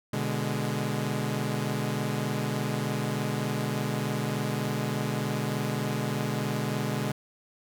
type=chord; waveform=sawtooth; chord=G# diminished; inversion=first; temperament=equal; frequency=123.47 / 146.83 / 207.7 Hz; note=B2 / D3 / G#3; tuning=0 / 0 / 0 cents; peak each=-28 dBFS; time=0.13-7.12 s; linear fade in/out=5 ms; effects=none